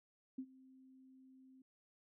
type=tone with ADSR envelope; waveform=sine; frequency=261.6 Hz; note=C4; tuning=in tune; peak=-39 dBFS; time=0.38-1.62 s; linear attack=7 ms; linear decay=65 ms; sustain=-21 dB; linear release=4 ms; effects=none